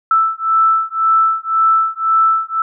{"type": "beating tone pair", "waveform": "sine", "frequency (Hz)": [1320, 1321.9], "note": ["E6", "E6"], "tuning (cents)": [2, 4], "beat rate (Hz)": 1.9, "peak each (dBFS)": -14, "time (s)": [0.11, 2.62], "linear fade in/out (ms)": 2, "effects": []}